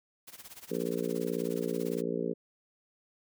white noise with tremolo, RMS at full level -46 dBFS, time 0.27-2.02 s, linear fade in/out 10 ms, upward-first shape sine, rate 17 Hz, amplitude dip 85%
harmonic tone, 58.27 Hz, A#1, in tune, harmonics 3 / 4 / 5 / 6 / 7 / 8 / 9, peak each -38 / -38 / -38 / -42 / -35 / -36 / -42 dBFS, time 0.7-2.34 s, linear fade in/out 20 ms
effects none

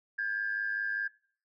sine tone pair together, 1600 / 1705 Hz, G6 / G#6, +35 / +45 cents, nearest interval minor second, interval 110 cents, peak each -31 / -34 dBFS, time 0.18-1.08 s, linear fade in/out 10 ms, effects noise-tail reverb RT60 0.5 s tail -22 dB re dry + tanh soft clip ceiling -22 dBFS

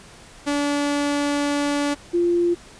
sawtooth / sine tone pair in turn, 288.2 / 346.7 Hz, D4 / F4, -33 / -13 cents, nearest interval minor third, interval 320 cents, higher second, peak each -16 dBFS, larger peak neither, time 0.46-1.95 / 2.13-2.55 s, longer first, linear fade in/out 20 ms, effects pink hiss -45 dBFS RMS until 2.79 s + resampled to 22050 Hz

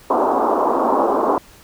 white band-pass noise, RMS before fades -17 dBFS, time 0.1-1.38 s, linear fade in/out 2 ms, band 240 to 1100 Hz, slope 48 dB/octave, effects pink hiss -46 dBFS RMS until 1.63 s

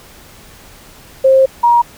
sine tone pair in turn, 531 / 948.7 Hz, C5 / A#5, +25 / +30 cents, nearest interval minor seventh, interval 1005 cents, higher second, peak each -5 / -6 dBFS, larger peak first, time 1.24-1.46 / 1.63-1.82 s, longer first, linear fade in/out 10 ms, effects pink hiss -40 dBFS RMS until 1.97 s

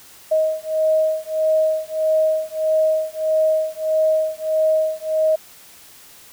sine beating tone pair, 628 / 629.6 Hz, D#5 / D#5, +16 / +20 cents, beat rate 1.6 Hz, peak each -19 dBFS, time 0.31-5.36 s, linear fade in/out 10 ms, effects white hiss -45 dBFS RMS until 6.32 s

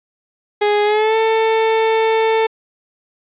30% pulse tone with pitch glide, 415.3 to 445.1 Hz, G#4 to A4, 0 to +20 cents, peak -10 dBFS, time 0.61-2.47 s, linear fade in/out 10 ms, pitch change +120 cents, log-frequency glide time 0.84-1.16 s, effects resampled to 8000 Hz + 8-bit

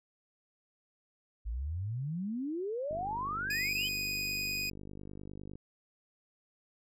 sine exponential sweep, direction up, 51.3 to 3203 Hz, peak -33 dBFS, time 1.45-3.89 s, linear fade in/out 20 ms
click train, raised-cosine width 3 ms, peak -33 dBFS, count 133, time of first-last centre 2.91-5.555 s, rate 49.9 Hz
25% pulse tone, 2489 Hz, D#7, in tune, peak -29 dBFS, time 3.5-4.7 s, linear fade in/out 5 ms
effects none

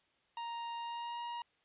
45% pulse tone with pitch glide, 935 to 948.6 Hz, A#5 to A#5, +5 to +30 cents, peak -39 dBFS, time 0.37-1.42 s, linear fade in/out 2 ms, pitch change +25 cents, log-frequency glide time 0.79-1.22 s, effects white hiss -73 dBFS RMS until 1.64 s + resampled to 8000 Hz

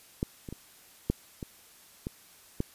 clicks, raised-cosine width 3 ms, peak -15 / -26 / -26 / -12 / -23 / -20 / -15 dBFS, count 7, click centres 0.229 / 0.488 / 0.526 / 1.1 / 1.428 / 2.069 / 2.604 s, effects white hiss -56 dBFS RMS until 2.74 s + resampled to 32000 Hz

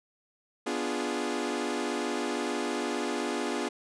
sawtooth chord, B diminished seventh, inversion none, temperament equal, 246.9 / 293.7 / 349.2 / 415.3 Hz, B3 / D4 / F4 / Ab4, 0 / 0 / 0 / 0 cents, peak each -31 dBFS, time 0.66-3.69 s, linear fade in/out 10 ms, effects resampled to 22050 Hz

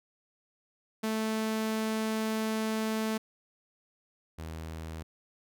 sawtooth tone pair in turn, 219.5 / 80.34 Hz, A3 / E2, -4 / -44 cents, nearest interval octave + perfect fourth, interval 1740 cents, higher first, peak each -25 / -34 dBFS, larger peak first, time 1.03-3.18 / 4.38-5.03 s, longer first, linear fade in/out 10 ms, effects none

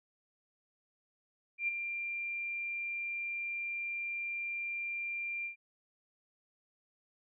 sine tone with ADSR envelope, 2380 Hz, D7, 22 cents sharp, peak -28 dBFS, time 1.58-5.56 s, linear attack 100 ms, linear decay 16 ms, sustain -7 dB, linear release 110 ms, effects none

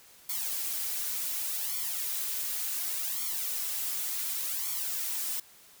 blue noise with flanger, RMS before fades -33 dBFS, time 0.29-5.4 s, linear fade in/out 5 ms, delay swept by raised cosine 0.9 to 4.2 ms, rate 0.68 Hz, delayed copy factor +1, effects white hiss -56 dBFS RMS until 5.8 s

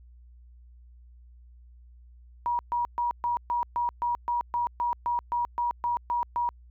sine tone bursts, 958 Hz, A#5, 47 cents sharp, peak -24 dBFS, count 16, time 2.46-6.49 s, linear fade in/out 0 ms, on 130 ms, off 130 ms, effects added 60 Hz sine -49 dBFS peak until 6.7 s

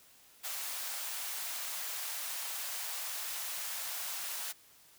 white high-pass noise, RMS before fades -39 dBFS, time 0.43-4.53 s, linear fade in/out 20 ms, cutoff 630 Hz, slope 24 dB/octave, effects white hiss -61 dBFS RMS until 4.98 s

